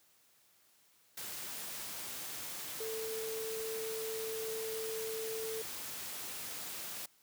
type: tone in noise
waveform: sine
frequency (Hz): 443.7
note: A4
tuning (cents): +14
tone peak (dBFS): -38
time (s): 2.8-5.62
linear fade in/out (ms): 5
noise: white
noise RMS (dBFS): -43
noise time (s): 1.17-7.06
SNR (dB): +2
effects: white hiss -68 dBFS RMS until 7.22 s + high-pass 80 Hz 12 dB/octave